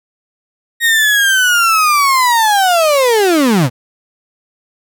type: linear sweep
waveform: 35% pulse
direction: down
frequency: 1880 to 110.4 Hz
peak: -7 dBFS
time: 0.8-3.7 s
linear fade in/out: 50 ms
effects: none